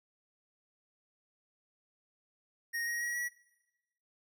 square tone with pitch steps, 1864.7 / 1886.4 / 1908.3 / 1930.5 Hz, A#6 / A#6 / A#6 / B6, 0 / +20 / +40 / -40 cents, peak -34 dBFS, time 2.73-3.29 s, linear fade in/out 20 ms, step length 140 ms, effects noise-tail reverb RT60 1.0 s tail -21 dB re dry

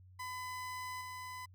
30% pulse tone with level steps, 1007 Hz, B5, 33 cents sharp, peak -38 / -41 dBFS, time 0.19-1.46 s, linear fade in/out 10 ms, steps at 1.01 s, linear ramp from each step 2 ms, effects added 92 Hz sine -56 dBFS peak until 1.54 s

